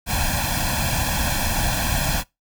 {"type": "noise with comb filter", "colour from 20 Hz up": "pink", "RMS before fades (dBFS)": -22, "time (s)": [0.06, 2.24], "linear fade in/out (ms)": 50, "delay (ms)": 1.2, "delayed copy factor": 1, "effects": ["noise-tail reverb RT60 0.2 s tail -23 dB re dry"]}